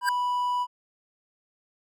square tone with exponential growth, 1589 Hz, G6, 23 cents sharp, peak -20 dBFS, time 0.01-0.09 s, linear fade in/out 2 ms, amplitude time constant 17 ms
triangle tone, 985 Hz, B5, 5 cents flat, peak -22 dBFS, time 0.01-0.67 s, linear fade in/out 50 ms
effects none

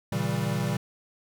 square chord, A# diminished seventh, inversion none, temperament equal with one note detuned, 116.54 / 138.59 / 161.52 / 196 Hz, A#2 / C#3 / E3 / G3, 0 / 0 / -35 / 0 cents, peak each -32 dBFS, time 0.12-0.77 s, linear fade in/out 5 ms, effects none

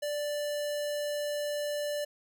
square tone with notch filter, 587.3 Hz, D5, in tune, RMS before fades -33 dBFS, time 0.02-2.05 s, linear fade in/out 10 ms, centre 1300 Hz, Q 1.4, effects none

